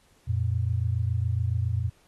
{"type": "tone pair together", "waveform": "sine", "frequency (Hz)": [89.3, 116.44], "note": ["F2", "A#2"], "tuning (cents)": [39, -2], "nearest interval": "perfect fourth", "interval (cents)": 459, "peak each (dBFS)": -26, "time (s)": [0.27, 1.9], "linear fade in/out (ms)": 20, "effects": ["pink hiss -63 dBFS RMS until 2.07 s", "AAC 32 kbps"]}